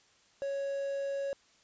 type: tone with quantisation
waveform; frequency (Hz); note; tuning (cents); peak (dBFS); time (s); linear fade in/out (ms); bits
triangle; 554.4; C#5; 0; -30; 0.42-1.33; 0; 8
effects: white hiss -65 dBFS RMS until 1.63 s + resampled to 16000 Hz